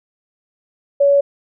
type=tone; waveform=sine; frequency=564 Hz; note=C#5; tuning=30 cents sharp; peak=-9 dBFS; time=1-1.21 s; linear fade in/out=10 ms; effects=none